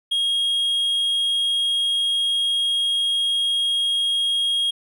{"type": "tone", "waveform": "triangle", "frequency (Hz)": 3267, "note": "G#7", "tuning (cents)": -29, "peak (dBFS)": -17, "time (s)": [0.11, 4.71], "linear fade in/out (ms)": 10, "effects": []}